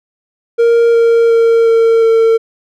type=tone with pitch steps; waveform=triangle; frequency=466.2 / 462.7 / 459.3 / 455.8 / 452.4 Hz; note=A#4 / A#4 / A#4 / A#4 / A4; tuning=0 / -13 / -26 / -39 / +48 cents; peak=-4 dBFS; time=0.58-2.38 s; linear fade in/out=20 ms; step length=360 ms; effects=none